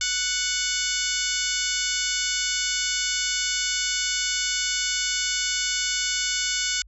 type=harmonic tone with a mistuned harmonic; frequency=740 Hz; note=F#5; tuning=in tune; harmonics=2 / 3 / 4 / 5 / 6 / 7 / 8 / 9 / 10; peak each=-32 / -32 / -32 / -32 / -32 / -32 / -32 / -32 / -32 dBFS; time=0.01-6.82 s; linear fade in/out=2 ms; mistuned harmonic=5; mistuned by=-70 cents; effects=added 50 Hz sine -47 dBFS peak until 6.87 s